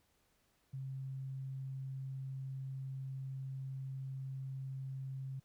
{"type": "tone", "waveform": "sine", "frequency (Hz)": 133.6, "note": "C3", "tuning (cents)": 36, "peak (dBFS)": -40, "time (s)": [0.73, 5.4], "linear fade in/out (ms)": 10, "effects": ["pink hiss -75 dBFS RMS until 5.44 s"]}